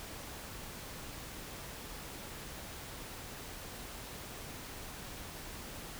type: silence
effects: pink hiss -46 dBFS RMS until 5.99 s